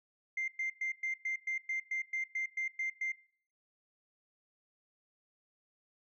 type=tone bursts; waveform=sine; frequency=2093 Hz; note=C7; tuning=in tune; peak=-31 dBFS; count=13; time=0.37-3.12 s; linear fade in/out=5 ms; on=110 ms; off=110 ms; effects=noise-tail reverb RT60 0.5 s tail -22 dB re dry + tanh soft clip ceiling -29 dBFS